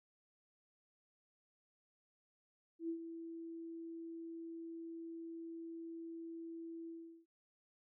sine tone with ADSR envelope, 331 Hz, E4, 7 cents sharp, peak -36 dBFS, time 2.79-7.26 s, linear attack 100 ms, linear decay 87 ms, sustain -9 dB, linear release 380 ms, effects none

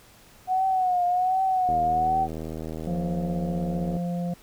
sine tone with vibrato, 736 Hz, F#5, 9 cents flat, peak -20 dBFS, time 0.47-2.28 s, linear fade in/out 50 ms, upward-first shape triangle, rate 1.3 Hz, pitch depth 73 cents each way
click train, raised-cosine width 2 ms, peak -21 dBFS, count 182, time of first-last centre 1.69-3.967 s, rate 79.5 Hz
harmonic tone, 174.61 Hz, F3, in tune, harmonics 1 / 3 / 4, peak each -26 / -36 / -38 dBFS, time 2.87-4.34 s, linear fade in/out 5 ms
effects pink hiss -53 dBFS RMS until 4.42 s

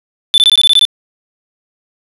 triangle tone bursts, 3520 Hz, A7, in tune, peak -3 dBFS, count 9, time 0.34-0.851 s, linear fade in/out 0 ms, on 39 ms, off 20 ms, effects resampled to 32000 Hz + 7-bit

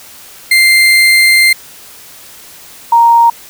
35% pulse / sine tone pair in turn, 2093 / 932.3 Hz, C7 / A#5, 0 / 0 cents, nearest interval octave + major second, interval 1400 cents, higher first, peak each -3 dBFS, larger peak neither, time 0.51-1.53 / 2.92-3.3 s, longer first, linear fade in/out 5 ms, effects white hiss -35 dBFS RMS until 3.49 s

